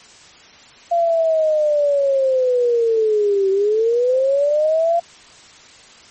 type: linear two-way sweep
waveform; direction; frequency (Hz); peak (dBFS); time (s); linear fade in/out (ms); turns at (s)
sine; down then up; 690 to 382.6 to 690; -13; 0.91-5; 10; 3.5
effects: white hiss -44 dBFS RMS until 6.1 s + MP3 32 kbps